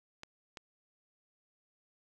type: clicks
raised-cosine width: 0.2 ms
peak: -27 dBFS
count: 2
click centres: 0.234 / 0.572 s
effects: none